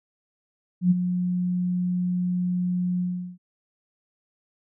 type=tone with ADSR envelope; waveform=sine; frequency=179.5 Hz; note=F3; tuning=48 cents sharp; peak=-13 dBFS; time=0.81-3.38 s; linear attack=98 ms; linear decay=24 ms; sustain=-9 dB; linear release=380 ms; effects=none